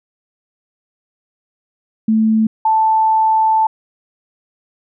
sine tone pair in turn, 220 / 880 Hz, A3 / A5, 0 / 0 cents, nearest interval 2 octaves, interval 2400 cents, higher second, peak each -10 dBFS, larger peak neither, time 2.08-2.47 / 2.65-3.67 s, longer second, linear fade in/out 5 ms, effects none

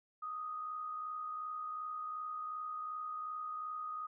sine tone with amplitude modulation, 1244.5 Hz, D#6, in tune, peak -37 dBFS, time 0.22-4.07 s, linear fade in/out 10 ms, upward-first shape sine, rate 62.7 Hz, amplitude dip 40%, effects none

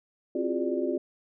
sine tone cluster, 264.6 / 341.1 / 359.5 / 411 / 589 Hz, C4 / F4 / F#4 / G#4 / D5, +20 / -41 / -50 / -18 / +5 cents, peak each -32 / -32 / -30 / -34 / -34 dBFS, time 0.35-0.98 s, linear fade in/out 5 ms, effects none

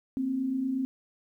sine tone pair together, 236.2 / 264.6 Hz, A#3 / C4, +23 / +20 cents, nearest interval major second, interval 197 cents, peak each -36 / -27 dBFS, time 0.17-0.85 s, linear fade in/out 0 ms, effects 11-bit

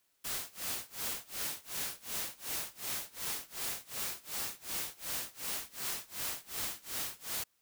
white noise with tremolo, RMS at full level -36 dBFS, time 0.24-7.44 s, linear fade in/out 10 ms, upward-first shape sine, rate 2.7 Hz, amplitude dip 95%, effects white hiss -75 dBFS RMS until 7.61 s

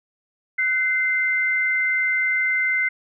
sine tone pair together, 1500.7 / 2078 Hz, F#6 / C7, +24 / -12 cents, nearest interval tritone, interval 564 cents, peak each -25 / -19 dBFS, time 0.58-2.89 s, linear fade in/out 10 ms, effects none

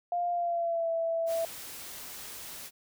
sine tone with pitch glide, 701 to 661.7 Hz, F5 to E5, +6 to +6 cents, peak -27 dBFS, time 0.12-1.45 s, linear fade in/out 2 ms, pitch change -100 cents, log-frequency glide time 0.31-0.9 s
white noise, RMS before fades -43 dBFS, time 1.26-2.71 s, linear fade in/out 50 ms
effects none

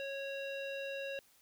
square tone with low-pass filter, 550 Hz, C#5, 14 cents flat, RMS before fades -41 dBFS, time 0-1.19 s, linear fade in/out 0 ms, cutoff 3200 Hz, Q 3.6, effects white hiss -67 dBFS RMS until 1.41 s

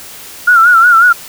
sine tone with vibrato, 1396.9 Hz, F6, in tune, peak -3 dBFS, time 0.47-1.13 s, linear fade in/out 10 ms, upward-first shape sine, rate 5.5 Hz, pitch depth 92 cents each way, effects white hiss -31 dBFS RMS until 1.28 s

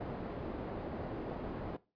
white low-pass noise, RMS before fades -41 dBFS, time 0-1.77 s, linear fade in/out 10 ms, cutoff 520 Hz, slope 12 dB/octave, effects noise-tail reverb RT60 0.3 s tail -19 dB re dry + resampled to 11025 Hz

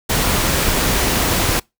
pink noise, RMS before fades -17 dBFS, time 0.09-1.6 s, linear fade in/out 10 ms, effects noise-tail reverb RT60 0.2 s tail -25 dB re dry

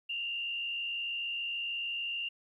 sine tone with frequency modulation, 2794 Hz, F7, in tune, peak -33 dBFS, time 0.09-2.29 s, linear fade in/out 10 ms, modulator 66.6 Hz, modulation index 0.93, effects 12-bit

